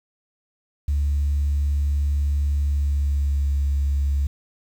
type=tone with pitch glide; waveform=sine; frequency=71.9 to 70.3 Hz; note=D2 to C#2; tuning=-36 to +25 cents; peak=-17 dBFS; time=0.88-4.27 s; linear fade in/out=5 ms; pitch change=-39 cents; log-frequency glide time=2.65-3.5 s; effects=tanh soft clip ceiling -15 dBFS + 8-bit